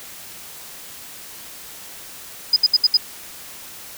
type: tone bursts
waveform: sine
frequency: 4978 Hz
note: D#8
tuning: in tune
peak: -10 dBFS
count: 5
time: 2.53-2.971 s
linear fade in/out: 5 ms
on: 33 ms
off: 69 ms
effects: white hiss -38 dBFS RMS until 3.97 s